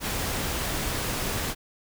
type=noise; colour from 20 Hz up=pink; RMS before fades=-29 dBFS; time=0-1.55 s; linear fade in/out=50 ms; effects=none